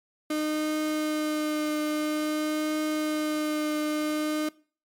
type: tone with vibrato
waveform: 35% pulse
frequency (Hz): 305.4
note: D#4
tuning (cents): -32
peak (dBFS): -24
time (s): 0.3-4.49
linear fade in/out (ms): 5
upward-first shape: triangle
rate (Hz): 0.5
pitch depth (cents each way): 15
effects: noise-tail reverb RT60 0.4 s tail -21 dB re dry + MP3 96 kbps